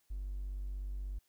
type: tone with hard clipping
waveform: triangle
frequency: 48.22 Hz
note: G1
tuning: 28 cents flat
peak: -37 dBFS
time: 0.1-1.19 s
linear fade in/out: 10 ms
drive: 3 dB
effects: white hiss -75 dBFS RMS until 1.28 s